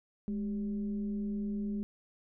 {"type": "tone with frequency modulation", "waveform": "sine", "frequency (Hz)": 207.7, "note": "G#3", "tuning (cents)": 0, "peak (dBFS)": -32, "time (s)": [0.28, 1.83], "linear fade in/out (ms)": 0, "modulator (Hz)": 183, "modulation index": 0.41, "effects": []}